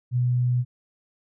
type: tone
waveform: sine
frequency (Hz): 123.7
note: B2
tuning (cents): +3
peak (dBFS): -19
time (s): 0.11-0.65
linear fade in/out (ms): 50
effects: none